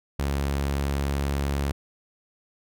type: tone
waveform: sawtooth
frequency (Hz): 70.1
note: C#2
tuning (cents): +20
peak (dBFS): -20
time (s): 0.19-1.72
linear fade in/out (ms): 5
effects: none